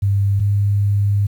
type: tone pair in turn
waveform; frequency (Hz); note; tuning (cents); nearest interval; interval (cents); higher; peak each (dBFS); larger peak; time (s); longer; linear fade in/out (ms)
sine; 99.6 / 101.22; G2 / G#2; +28 / -44; unison; 28; second; -13; neither; 0.02-0.4 / 0.4-1.27; second; 10
effects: 8-bit